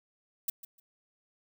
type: noise with echo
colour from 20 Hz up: violet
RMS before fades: -30 dBFS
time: 0.48-0.5 s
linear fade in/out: 5 ms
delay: 150 ms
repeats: 2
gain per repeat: -15 dB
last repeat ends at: 0.8 s
effects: none